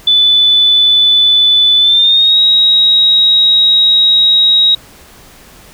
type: tone with pitch glide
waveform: sine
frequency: 3489 to 3805 Hz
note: A7 to A#7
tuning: -15 to +35 cents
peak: -5 dBFS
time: 0.07-4.75 s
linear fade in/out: 5 ms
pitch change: +150 cents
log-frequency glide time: 1.79-2.39 s
effects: pink hiss -39 dBFS RMS until 5.73 s